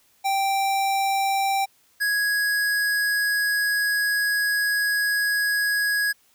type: tone pair in turn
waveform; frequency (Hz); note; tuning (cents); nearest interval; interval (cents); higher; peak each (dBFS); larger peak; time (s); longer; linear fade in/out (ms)
square; 783 / 1663; G5 / G#6; -2 / +2; octave + minor second; 1304; second; -21; neither; 0.24-1.66 / 2-6.13; second; 20
effects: white hiss -61 dBFS RMS until 6.34 s